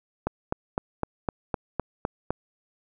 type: click train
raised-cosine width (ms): 1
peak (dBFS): -11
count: 9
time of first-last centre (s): 0.27-2.306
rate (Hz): 3.93
effects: none